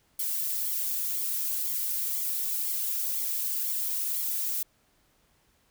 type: noise with flanger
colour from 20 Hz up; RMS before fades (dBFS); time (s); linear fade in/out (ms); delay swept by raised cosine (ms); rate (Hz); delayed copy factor
violet; -30; 0.19-4.63; 5; 0.89 to 2.89; 2; +0.75
effects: pink hiss -67 dBFS RMS until 5.7 s